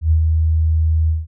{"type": "tone with ADSR envelope", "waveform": "sine", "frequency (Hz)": 79.7, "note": "D#2", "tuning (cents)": 42, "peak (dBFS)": -9, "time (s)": [0.01, 1.27], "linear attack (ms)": 100, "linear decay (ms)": 91, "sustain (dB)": -3, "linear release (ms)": 180, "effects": []}